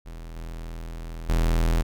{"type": "tone with level steps", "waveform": "45% pulse", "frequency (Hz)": 41.2, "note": "E1", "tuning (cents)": 0, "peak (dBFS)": [-36, -33, -19], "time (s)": [0.05, 1.83], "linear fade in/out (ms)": 20, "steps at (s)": [0.36, 1.29], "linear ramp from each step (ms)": 5, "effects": []}